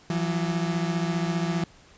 35% pulse beating tone pair, 167.5 / 182.5 Hz, E3 / F#3, +28 / -24 cents, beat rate 15 Hz, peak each -24 / -28 dBFS, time 0.1-1.64 s, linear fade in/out 2 ms, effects pink hiss -54 dBFS RMS until 1.97 s + resampled to 16000 Hz

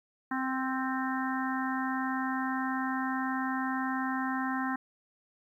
harmonic tone with a mistuned harmonic, 261.6 Hz, C4, in tune, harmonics 1 / 3 / 4 / 5 / 6 / 7, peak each -32 / -37 / -37 / -40 / -39 / -39 dBFS, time 0.31-4.76 s, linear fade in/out 5 ms, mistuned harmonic 5, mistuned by +17 cents, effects 11-bit

